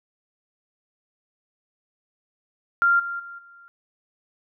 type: tone with level steps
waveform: sine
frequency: 1390 Hz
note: F6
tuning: 9 cents flat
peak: -15 / -27 / -36 / -46 dBFS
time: 2.82-3.68 s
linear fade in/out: 0 ms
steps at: 2.99 / 3.19 / 3.38 s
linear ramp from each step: 10 ms
effects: none